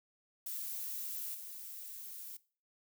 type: noise with level steps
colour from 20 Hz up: violet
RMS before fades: -41 / -47 dBFS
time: 0.46-2.37 s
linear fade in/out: 5 ms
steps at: 1.34 s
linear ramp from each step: 10 ms
effects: noise-tail reverb RT60 0.4 s tail -20 dB re dry